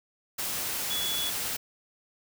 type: tone in noise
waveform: sine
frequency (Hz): 3400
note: G#7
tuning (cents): +40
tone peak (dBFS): -30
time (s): 0.9-1.3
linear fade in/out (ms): 10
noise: white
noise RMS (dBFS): -32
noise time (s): 0.38-1.57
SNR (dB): -1
effects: none